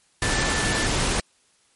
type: tone in noise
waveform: sine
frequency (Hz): 1760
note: A6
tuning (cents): 0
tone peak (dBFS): -28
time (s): 0.22-0.87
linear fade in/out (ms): 2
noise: pink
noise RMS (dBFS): -23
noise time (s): 0.22-1.2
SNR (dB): -8
effects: white hiss -62 dBFS RMS until 1.75 s + MP3 48 kbps